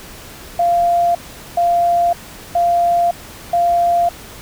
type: tone bursts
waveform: sine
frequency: 693 Hz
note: F5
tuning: 14 cents flat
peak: -11 dBFS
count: 4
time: 0.59-4.09 s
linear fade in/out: 5 ms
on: 560 ms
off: 420 ms
effects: pink hiss -36 dBFS RMS until 4.41 s